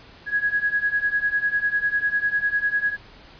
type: beating tone pair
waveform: sine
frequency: 1659 / 1669 Hz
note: G#6 / G#6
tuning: -2 / +8 cents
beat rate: 10 Hz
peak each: -24 / -22 dBFS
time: 0.26-2.97 s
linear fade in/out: 50 ms
effects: pink hiss -47 dBFS RMS until 3.39 s + resampled to 11025 Hz